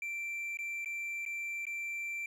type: tone with dropouts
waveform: triangle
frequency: 2349 Hz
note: D7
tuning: in tune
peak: -34 dBFS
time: 0.02-2.26 s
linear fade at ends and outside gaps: 2 ms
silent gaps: 0.572-0.588 / 0.847-0.858 / 1.252-1.261 / 1.654-1.667 s
effects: none